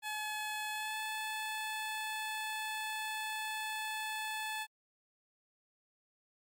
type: tone with pitch glide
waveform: 15% pulse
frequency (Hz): 854 to 867.4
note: G#5 to A5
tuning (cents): +48 to -25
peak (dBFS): -30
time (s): 0.02-4.67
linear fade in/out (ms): 50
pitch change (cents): +27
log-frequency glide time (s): 0.72-0.97
effects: MP3 96 kbps